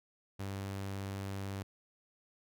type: tone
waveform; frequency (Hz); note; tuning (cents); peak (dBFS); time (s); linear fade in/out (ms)
sawtooth; 98; G2; 0; -34; 0.39-1.63; 10
effects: none